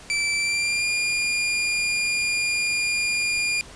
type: tone with pitch glide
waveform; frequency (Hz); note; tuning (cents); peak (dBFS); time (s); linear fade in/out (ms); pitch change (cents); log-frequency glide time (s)
sawtooth; 2328 to 2414; D7 to D7; -16 to +47; -18; 0.1-3.61; 0; +63; 0.36-0.86
effects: pink hiss -44 dBFS RMS until 3.75 s + resampled to 22050 Hz